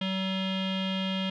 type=tone with low-pass filter; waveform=square; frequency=190 Hz; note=F#3; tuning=46 cents sharp; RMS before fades=-30 dBFS; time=0.01-1.3 s; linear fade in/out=5 ms; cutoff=3200 Hz; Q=7.9; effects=none